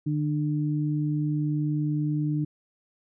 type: tone pair together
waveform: sine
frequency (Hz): 150.11 / 299.8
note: D3 / D4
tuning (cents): +38 / +36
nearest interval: octave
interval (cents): 1198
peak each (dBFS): -25 / -28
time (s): 0.06-2.45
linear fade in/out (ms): 10
effects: none